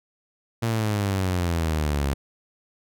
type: exponential sweep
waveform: sawtooth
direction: down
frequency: 117 to 67.9 Hz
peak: -18 dBFS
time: 0.62-2.14 s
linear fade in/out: 10 ms
effects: none